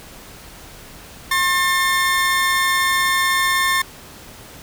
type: tone pair together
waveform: 30% pulse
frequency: 1072 / 1792 Hz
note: C6 / A6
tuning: +42 / +31 cents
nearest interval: major sixth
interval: 889 cents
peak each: -16 dBFS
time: 1.31-3.82 s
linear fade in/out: 5 ms
effects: pink hiss -40 dBFS RMS until 4.62 s